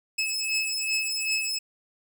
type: beating tone pair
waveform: 20% pulse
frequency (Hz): 2591 / 2593.6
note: E7 / E7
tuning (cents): -30 / -29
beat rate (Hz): 2.6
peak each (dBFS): -24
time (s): 0.18-1.59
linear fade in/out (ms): 10
effects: none